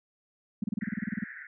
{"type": "tone bursts", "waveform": "sine", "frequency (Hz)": 209.3, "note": "G#3", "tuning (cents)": 14, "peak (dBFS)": -26, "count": 13, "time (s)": [0.62, 1.24], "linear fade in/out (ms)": 5, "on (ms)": 20, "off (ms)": 30}
{"type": "band-pass noise", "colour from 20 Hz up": "white", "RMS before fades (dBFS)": -44, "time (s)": [0.81, 1.47], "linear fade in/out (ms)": 5, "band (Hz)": [1500, 2000], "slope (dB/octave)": 96}
{"effects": []}